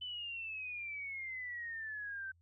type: exponential sweep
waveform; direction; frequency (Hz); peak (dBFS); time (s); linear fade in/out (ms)
sine; down; 3028 to 1539; -40; 0.01-2.32; 10
effects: added 85 Hz sine -66 dBFS peak until 2.41 s